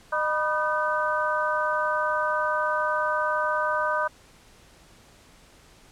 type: harmonic tone with a mistuned harmonic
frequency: 305.5 Hz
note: D#4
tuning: 32 cents flat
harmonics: 2 / 3 / 4 / 5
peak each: -28 / -28 / -28 / -28 dBFS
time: 0.12-4.08 s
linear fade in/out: 10 ms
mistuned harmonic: 3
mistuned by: +110 cents
effects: pink hiss -54 dBFS RMS until 5.91 s + low-pass 10000 Hz 12 dB/octave